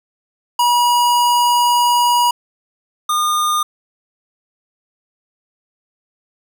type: tone pair in turn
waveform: square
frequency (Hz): 965 / 1215.8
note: B5 / D#6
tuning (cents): -40 / -40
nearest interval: major third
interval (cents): 400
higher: second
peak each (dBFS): -12 / -15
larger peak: first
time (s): 0.59-2.31 / 3.09-3.63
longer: first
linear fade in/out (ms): 5
effects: none